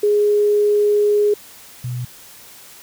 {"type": "tone pair in turn", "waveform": "sine", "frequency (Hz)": [415.3, 123.47], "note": ["G#4", "B2"], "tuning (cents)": [0, 0], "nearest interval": "octave + major sixth", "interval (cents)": 2100, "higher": "first", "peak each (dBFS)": [-12, -22], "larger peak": "first", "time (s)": [[0.03, 1.34], [1.84, 2.05]], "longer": "first", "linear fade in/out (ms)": 5, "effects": ["white hiss -42 dBFS RMS until 2.82 s"]}